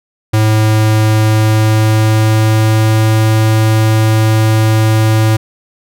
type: tone with pitch glide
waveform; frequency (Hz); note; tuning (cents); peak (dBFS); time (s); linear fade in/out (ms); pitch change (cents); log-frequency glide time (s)
square; 108.7 to 109.77; A2 to A2; -21 to -4; -8; 0.33-5.37; 10; +17; 1.18-3.08
effects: none